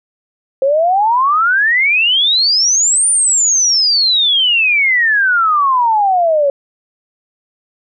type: exponential two-way sweep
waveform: sine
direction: up then down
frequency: 523.3 to 9350 to 549 Hz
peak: -9 dBFS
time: 0.62-6.5 s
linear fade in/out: 2 ms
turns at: 3.09 s
effects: none